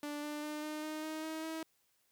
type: tone with pitch steps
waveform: sawtooth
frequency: 293.7 / 297.5 / 301.3 / 305.1 / 309 / 313 / 317 / 321 Hz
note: D4 / D4 / D4 / D#4 / D#4 / D#4 / D#4 / E4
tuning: 0 / +22 / +44 / -34 / -12 / +10 / +32 / -46 cents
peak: -35 dBFS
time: 0.03-1.63 s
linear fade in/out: 2 ms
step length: 200 ms
effects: white hiss -75 dBFS RMS until 2.11 s